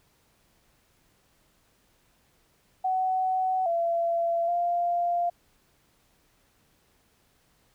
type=tone with pitch steps; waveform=sine; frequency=749 / 678 / 696 Hz; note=F#5 / E5 / F5; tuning=+21 / +49 / -6 cents; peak=-23 dBFS; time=2.84-5.3 s; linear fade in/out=10 ms; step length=820 ms; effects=pink hiss -66 dBFS RMS until 7.74 s